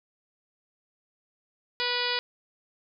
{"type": "harmonic tone", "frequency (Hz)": 489.2, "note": "B4", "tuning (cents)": -16, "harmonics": [1, 2, 3, 4, 5, 6, 7, 8, 9, 10], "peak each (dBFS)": [-35, -35, -35, -35, -35, -35, -35, -35, -35, -35], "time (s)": [1.8, 2.19], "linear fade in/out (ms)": 0, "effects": []}